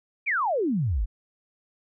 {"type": "exponential sweep", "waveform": "sine", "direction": "down", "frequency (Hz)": [2489, 42.38], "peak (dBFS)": -22, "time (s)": [0.26, 1.06], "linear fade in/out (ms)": 20, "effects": []}